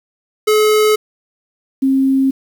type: tone pair in turn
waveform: square / sine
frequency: 427.7 / 267.9 Hz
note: A4 / C4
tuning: -49 / +41 cents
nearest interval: minor sixth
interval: 810 cents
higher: first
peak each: -10 dBFS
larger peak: neither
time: 0.47-0.96 / 1.82-2.31 s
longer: neither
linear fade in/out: 10 ms
effects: 7-bit